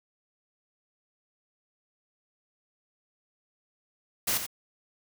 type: noise with echo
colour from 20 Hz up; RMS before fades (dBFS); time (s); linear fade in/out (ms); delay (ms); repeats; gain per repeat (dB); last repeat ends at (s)
white; -27; 4.27-4.38; 10; 86; 1; -8; 4.466
effects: none